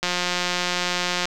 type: click train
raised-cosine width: 0.2 ms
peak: -6 dBFS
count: 219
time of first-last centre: 0.03-1.255 s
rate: 178 Hz
effects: none